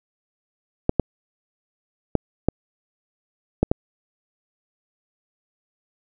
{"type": "clicks", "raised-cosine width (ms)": 2, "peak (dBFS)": -3, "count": 6, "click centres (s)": [0.894, 0.997, 2.153, 2.486, 3.63, 3.715], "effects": []}